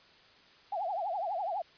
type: tone with vibrato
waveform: sine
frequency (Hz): 745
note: F#5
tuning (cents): +12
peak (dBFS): -31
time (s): 0.72-1.62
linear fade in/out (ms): 5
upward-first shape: triangle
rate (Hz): 12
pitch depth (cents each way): 260
effects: white hiss -59 dBFS RMS until 1.77 s + resampled to 11025 Hz